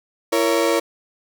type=chord; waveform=35% pulse; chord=A# diminished; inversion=second; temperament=just; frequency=335.6 / 466.2 / 559.4 Hz; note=E4 / A#4 / C#5; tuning=+31 / 0 / +16 cents; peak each=-19 dBFS; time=0.32-0.8 s; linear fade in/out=10 ms; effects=none